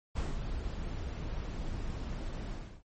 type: noise with ADSR envelope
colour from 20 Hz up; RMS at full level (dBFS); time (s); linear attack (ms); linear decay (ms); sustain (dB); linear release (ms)
brown; -31; 0.15-2.83; 17; 190; -6; 320
effects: MP3 32 kbps